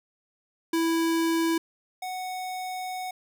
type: tone pair in turn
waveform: square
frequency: 329.6 / 739.9 Hz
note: E4 / F#5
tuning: 0 / 0 cents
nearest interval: octave + major second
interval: 1400 cents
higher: second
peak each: -23 / -32 dBFS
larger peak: first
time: 0.73-1.58 / 2.02-3.11 s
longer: second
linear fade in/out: 5 ms
effects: none